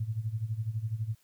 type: tone with tremolo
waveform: sine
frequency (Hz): 110.5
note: A2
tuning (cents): +8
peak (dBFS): -27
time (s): 0-1.15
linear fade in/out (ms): 5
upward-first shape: sine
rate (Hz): 12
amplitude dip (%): 80
effects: white hiss -68 dBFS RMS until 1.23 s